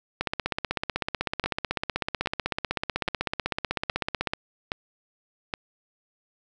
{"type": "two click trains", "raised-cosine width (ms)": 0.3, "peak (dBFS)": [-11, -10], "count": [6, 67], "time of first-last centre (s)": [[1.44, 5.538], [0.21, 4.335]], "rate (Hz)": [1.22, 16], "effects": []}